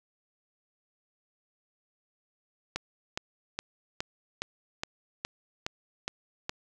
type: click train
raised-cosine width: 0.2 ms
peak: -14 dBFS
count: 10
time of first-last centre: 2.76-6.494 s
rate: 2.41 Hz
effects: none